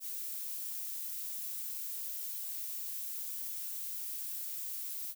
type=noise; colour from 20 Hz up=violet; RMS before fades=-40 dBFS; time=0-5.15 s; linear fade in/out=50 ms; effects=none